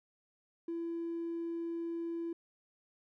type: tone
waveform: triangle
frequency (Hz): 335.6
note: E4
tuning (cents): +31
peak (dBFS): -32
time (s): 0.68-2.33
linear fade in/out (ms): 5
effects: tanh soft clip ceiling -32 dBFS